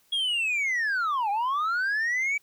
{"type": "linear two-way sweep", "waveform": "sine", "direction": "down then up", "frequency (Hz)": [3322, 784, 2309], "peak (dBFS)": -21, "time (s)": [0.12, 2.38], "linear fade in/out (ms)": 10, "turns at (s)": 1.3, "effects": ["tanh soft clip ceiling -23 dBFS", "white hiss -64 dBFS RMS until 2.42 s"]}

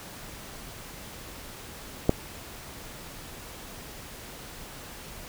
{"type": "click", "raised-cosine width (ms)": 2, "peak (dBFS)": -5, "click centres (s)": 2.094, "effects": ["pink hiss -43 dBFS RMS until 5.28 s"]}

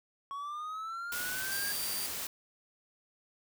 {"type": "linear sweep", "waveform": "triangle", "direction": "up", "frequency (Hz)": [1106, 1647], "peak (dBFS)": -35, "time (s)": [0.31, 1.72], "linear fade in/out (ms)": 0}
{"type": "noise", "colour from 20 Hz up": "white", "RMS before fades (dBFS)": -38, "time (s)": [1.12, 2.27], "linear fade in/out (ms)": 2}
{"type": "tone", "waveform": "5% pulse", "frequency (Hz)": 4699, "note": "D8", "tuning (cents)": 0, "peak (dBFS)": -29, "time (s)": [1.52, 2.06], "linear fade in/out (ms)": 0}
{"effects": []}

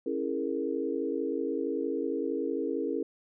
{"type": "chord", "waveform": "sine", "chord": "A# half-diminished seventh", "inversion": "first", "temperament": "equal with one note detuned", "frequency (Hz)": [274.2, 329.6, 415.3, 466.2], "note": ["C#4", "E4", "G#4", "A#4"], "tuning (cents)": [-19, 0, 0, 0], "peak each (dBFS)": -34, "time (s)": [0.06, 3.03], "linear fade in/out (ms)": 5, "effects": []}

